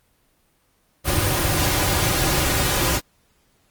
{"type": "noise with comb filter", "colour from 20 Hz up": "pink", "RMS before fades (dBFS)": -20, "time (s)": [1.04, 3.01], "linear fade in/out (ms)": 50, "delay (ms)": 4.5, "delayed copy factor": -0.6, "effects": ["pink hiss -63 dBFS RMS until 3.7 s", "Opus 24 kbps"]}